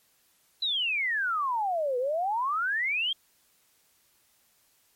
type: exponential two-way sweep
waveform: sine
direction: down then up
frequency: 4031 to 481.7 to 3279 Hz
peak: -25 dBFS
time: 0.62-3.13 s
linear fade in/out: 5 ms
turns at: 1.98 s
effects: white hiss -66 dBFS RMS until 4.95 s + MP3 64 kbps